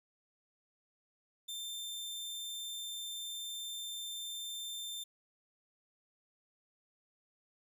sawtooth tone, 3579 Hz, A7, 29 cents sharp, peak -37 dBFS, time 1.48-5.04 s, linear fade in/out 10 ms, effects 12-bit

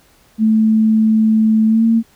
sine tone with pitch glide, 219.2 to 227.3 Hz, A3 to A#3, -6 to -43 cents, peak -9 dBFS, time 0.38-2.03 s, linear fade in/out 50 ms, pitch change +63 cents, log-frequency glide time 1.67-1.85 s, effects pink hiss -52 dBFS RMS until 2.15 s

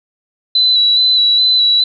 sine tone with vibrato, 3971 Hz, B7, 9 cents sharp, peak -8 dBFS, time 0.55-1.84 s, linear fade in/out 5 ms, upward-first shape square, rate 2.4 Hz, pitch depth 22 cents each way, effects none

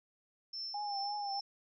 sine tone with tremolo, 5340 Hz, E8, 22 cents sharp, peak -38 dBFS, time 0.53-1.41 s, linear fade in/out 5 ms, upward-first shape sine, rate 2.6 Hz, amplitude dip 60%
sine tone with vibrato, 811 Hz, G#5, 41 cents flat, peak -36 dBFS, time 0.74-1.4 s, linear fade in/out 5 ms, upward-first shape triangle, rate 3 Hz, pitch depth 55 cents each way
effects none

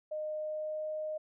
sine tone with pitch glide, 614 to 617.9 Hz, D#5 to D#5, -23 to -12 cents, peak -34 dBFS, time 0.11-1.18 s, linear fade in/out 10 ms, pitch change +11 cents, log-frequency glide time 0.36-0.89 s, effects none

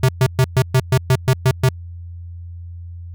square tone bursts, 129.8 Hz, C3, 13 cents flat, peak -11 dBFS, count 10, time 0.03-1.69 s, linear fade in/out 5 ms, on 58 ms, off 120 ms, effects added 86 Hz sine -30 dBFS peak until 3.14 s

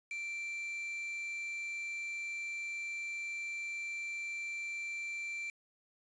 triangle tone with quantisation, 2349 Hz, D7, in tune, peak -36 dBFS, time 0.11-5.5 s, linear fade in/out 2 ms, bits 8, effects resampled to 22050 Hz

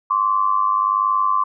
sine tone pair together, 1046.8 / 1148 Hz, C6 / D6, 0 / -40 cents, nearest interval major second, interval 160 cents, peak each -18 dBFS, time 0.1-1.44 s, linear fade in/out 10 ms, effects none

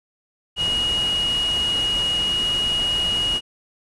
sine tone in noise, 2888 Hz, F#7, 43 cents flat, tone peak -19 dBFS, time 0.56-3.41 s, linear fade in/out 50 ms, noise pink, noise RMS -31 dBFS, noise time 0.56-3.41 s, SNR +9 dB, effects resampled to 24000 Hz

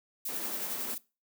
violet noise with tremolo, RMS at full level -34 dBFS, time 0.25-0.98 s, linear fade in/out 5 ms, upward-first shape triangle, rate 11 Hz, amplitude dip 50%
pink high-pass noise, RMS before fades -43 dBFS, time 0.28-0.95 s, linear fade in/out 10 ms, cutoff 210 Hz, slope 24 dB/octave
effects noise-tail reverb RT60 0.3 s tail -21 dB re dry

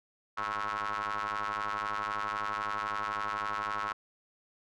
sawtooth ring-modulated tone, 103.83 Hz, G#2, in tune, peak -25 dBFS, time 0.37-3.93 s, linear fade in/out 10 ms, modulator 1200 Hz, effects low-pass 5000 Hz 12 dB/octave

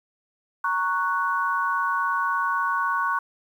sine chord, F# major, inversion first, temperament equal, 932.3 / 1108.7 / 1480 Hz, A#5 / C#6 / F#6, 0 / 0 / 0 cents, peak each -29 / -24 / -26 dBFS, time 0.64-3.19 s, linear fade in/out 5 ms, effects 9-bit

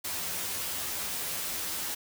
white noise with comb filter, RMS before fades -34 dBFS, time 0.04-1.95 s, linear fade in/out 10 ms, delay 12 ms, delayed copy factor +0.75, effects none

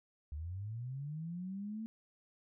sine linear sweep, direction up, 70.4 to 225.5 Hz, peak -39 dBFS, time 0.32-1.86 s, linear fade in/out 0 ms, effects none

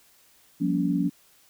sine chord, G half-diminished seventh, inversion third, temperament just, 176.4 / 196 / 235.2 / 282.2 Hz, F3 / G3 / Bb3 / Db4, +18 / 0 / +16 / +31 cents, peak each -26 / -31 / -30 / -25 dBFS, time 0.6-1.1 s, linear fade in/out 20 ms, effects white hiss -59 dBFS RMS until 1.49 s

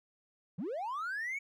triangle linear sweep, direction up, 139.8 to 2271 Hz, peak -32 dBFS, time 0.58-1.39 s, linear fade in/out 10 ms, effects tanh soft clip ceiling -30 dBFS

